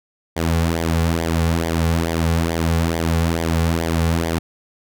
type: tone with flanger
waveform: sawtooth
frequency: 82.7 Hz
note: E2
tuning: 6 cents sharp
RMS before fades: -19 dBFS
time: 0.36-4.39 s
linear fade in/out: 10 ms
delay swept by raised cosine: 0.73 to 3.23 ms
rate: 2.3 Hz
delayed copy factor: -0.7
effects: none